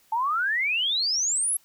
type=exponential sweep; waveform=sine; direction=up; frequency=867 to 11390 Hz; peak=-22 dBFS; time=0.12-1.57 s; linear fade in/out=5 ms; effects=white hiss -61 dBFS RMS until 1.64 s